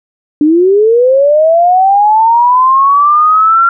sine linear sweep, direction up, 290 to 1381 Hz, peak -4 dBFS, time 0.41-3.69 s, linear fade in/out 2 ms, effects none

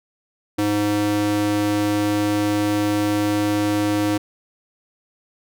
square tone with high-pass filter, 103.83 Hz, G#2, in tune, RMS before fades -20 dBFS, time 0.58-4.18 s, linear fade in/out 10 ms, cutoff 230 Hz, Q 5.2, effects none

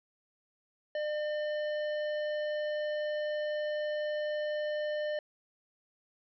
sine tone with hard clipping, 602 Hz, D5, 43 cents sharp, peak -33 dBFS, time 0.95-5.19 s, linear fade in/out 2 ms, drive 11 dB, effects resampled to 16000 Hz

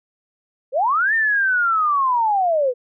sine linear two-way sweep, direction up then down, 475.3 to 1826 to 475.3 Hz, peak -15 dBFS, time 0.72-2.74 s, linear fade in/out 50 ms, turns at 1.14 s, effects none

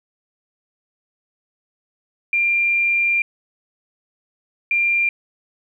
sine tone pair in turn, 2385 / 2385 Hz, D7 / D7, +26 / +26 cents, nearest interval unison, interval 0 cents, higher neither, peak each -15 dBFS, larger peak neither, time 2.33-3.22 / 4.71-5.09 s, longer first, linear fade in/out 2 ms, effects 9-bit

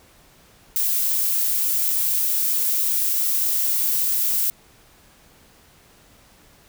violet noise, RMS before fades -21 dBFS, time 0.76-4.5 s, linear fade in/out 0 ms, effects pink hiss -53 dBFS RMS until 6.68 s

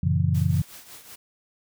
sine chord, F# dominant seventh, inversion none, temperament just, 92.5 / 115.62 / 138.75 / 166.5 Hz, F#2 / A#2 / C#3 / E3, 0 / -14 / +2 / +18 cents, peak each -23 / -28 / -24 / -25 dBFS, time 0.03-0.62 s, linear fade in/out 5 ms
white noise with tremolo, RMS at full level -42 dBFS, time 0.34-1.16 s, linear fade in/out 10 ms, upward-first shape triangle, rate 5.4 Hz, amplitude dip 70%
effects none

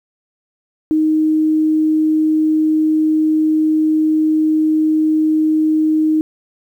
sine tone, 311.7 Hz, D#4, 3 cents sharp, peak -11 dBFS, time 0.91-6.21 s, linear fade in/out 0 ms, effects 8-bit

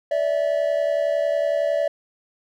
triangle tone pair together, 579.1 / 650 Hz, D5 / E5, -24 / -24 cents, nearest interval major second, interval 200 cents, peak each -19 / -21 dBFS, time 0.11-1.88 s, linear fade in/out 5 ms, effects none

